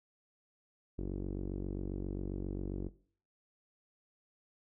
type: tone with low-pass filter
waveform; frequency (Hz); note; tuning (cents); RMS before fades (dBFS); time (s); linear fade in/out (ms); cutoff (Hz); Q
sawtooth; 47.46; F#1; +45; -38; 0.98-2.89; 10; 350; 3.3
effects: noise-tail reverb RT60 0.5 s tail -19 dB re dry